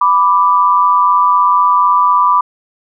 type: tone pair together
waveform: sine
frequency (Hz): 990.7 / 1174.7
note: B5 / D6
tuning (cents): +5 / 0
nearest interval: minor third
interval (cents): 295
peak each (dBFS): -10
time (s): 0.01-2.41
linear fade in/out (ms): 5
effects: none